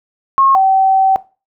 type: tone pair in turn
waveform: sine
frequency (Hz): 1082 / 768.1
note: C#6 / G5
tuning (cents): -42 / -35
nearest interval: tritone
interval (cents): 593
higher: first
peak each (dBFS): -7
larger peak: neither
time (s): 0.38-0.55 / 0.55-1.16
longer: second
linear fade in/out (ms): 0
effects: noise-tail reverb RT60 0.3 s tail -18 dB re dry